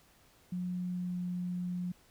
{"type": "tone with pitch glide", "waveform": "sine", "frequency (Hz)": [179.8, 178.56], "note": ["F#3", "F3"], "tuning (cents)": [-49, 39], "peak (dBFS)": -33, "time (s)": [0.52, 1.92], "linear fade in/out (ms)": 5, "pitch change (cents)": -12, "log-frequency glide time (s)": [0.89, 1.22], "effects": ["pink hiss -64 dBFS RMS until 2.1 s"]}